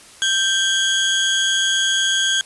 30% pulse tone pair together, 1568 / 3322 Hz, G6 / G#7, 0 / 0 cents, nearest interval octave + minor second, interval 1300 cents, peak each -17 / -15 dBFS, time 0.22-2.41 s, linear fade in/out 0 ms, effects white hiss -44 dBFS RMS until 2.45 s + resampled to 24000 Hz

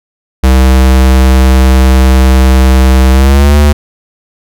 square tone with pitch glide, 65 to 73.38 Hz, C2 to D2, -11 to -1 cents, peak -3 dBFS, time 0.43-3.73 s, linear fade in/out 10 ms, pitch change +210 cents, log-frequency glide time 3.12-3.57 s, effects none

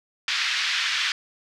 pink band-pass noise, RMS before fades -25 dBFS, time 0.28-1.12 s, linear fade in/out 2 ms, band 1600 to 4900 Hz, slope 24 dB/octave, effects none

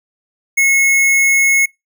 square tone, 2180 Hz, C#7, 29 cents flat, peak -10 dBFS, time 0.57-1.66 s, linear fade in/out 10 ms, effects noise-tail reverb RT60 0.2 s tail -26 dB re dry

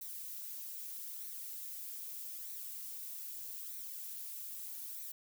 violet noise with flanger, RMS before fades -45 dBFS, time 0.01-5.12 s, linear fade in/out 5 ms, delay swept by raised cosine 0.49 to 3.89 ms, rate 0.8 Hz, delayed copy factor +0.5, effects none

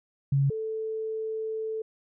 sine tone pair in turn, 138.59 / 440 Hz, C#3 / A4, 0 / 0 cents, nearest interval octave + minor sixth, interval 2000 cents, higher second, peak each -20 / -29 dBFS, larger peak first, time 0.32-0.5 / 0.5-1.82 s, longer second, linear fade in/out 5 ms, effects none

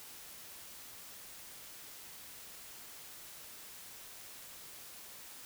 silence, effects white hiss -51 dBFS RMS until 5.45 s

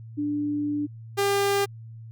sine / sawtooth tone pair in turn, 293.7 / 399.9 Hz, D4 / G4, 0 / +35 cents, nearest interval perfect fourth, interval 535 cents, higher second, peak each -24 / -17 dBFS, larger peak second, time 0.17-0.87 / 1.17-1.66 s, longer first, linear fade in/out 20 ms, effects added 113 Hz sine -39 dBFS peak until 2.11 s

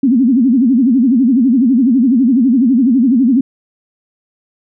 sine tone with vibrato, 250 Hz, B3, 21 cents sharp, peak -7 dBFS, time 0.03-3.41 s, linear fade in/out 5 ms, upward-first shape sine, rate 12 Hz, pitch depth 200 cents each way, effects none

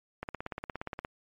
click train, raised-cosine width 0.5 ms, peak -21 dBFS, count 15, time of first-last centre 0.23-1.049 s, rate 17.1 Hz, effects MP3 48 kbps

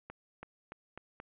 accelerating click train, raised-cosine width 0.5 ms, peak -29 dBFS, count 5, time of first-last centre 0.1-1.201 s, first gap 330 ms, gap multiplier 0.88, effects resampled to 8000 Hz + 11-bit

